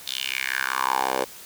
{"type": "tone with high-pass filter sweep", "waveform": "10% pulse", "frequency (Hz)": 65.41, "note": "C2", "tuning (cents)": 0, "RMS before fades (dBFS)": -26, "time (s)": [0.06, 1.25], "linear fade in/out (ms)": 20, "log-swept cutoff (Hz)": [3800, 530], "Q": 4.2, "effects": ["white hiss -43 dBFS RMS until 1.45 s"]}